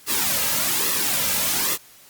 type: noise with flanger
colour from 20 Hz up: white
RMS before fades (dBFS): -22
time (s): 0.06-1.78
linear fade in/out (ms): 50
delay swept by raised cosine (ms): 1.3 to 2.8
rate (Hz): 1.2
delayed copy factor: -0.65
effects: white hiss -49 dBFS RMS until 2.09 s + Opus 48 kbps